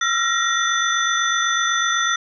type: tone cluster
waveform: sine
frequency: 1328 / 1376 / 1886 / 3525 / 6020 Hz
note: E6 / F6 / A#6 / A7 / F#8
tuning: +12 / -26 / +20 / +2 / +29 cents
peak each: -27 / -22 / -22 / -24 / -26 dBFS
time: 0.01-2.16 s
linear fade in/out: 5 ms
effects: none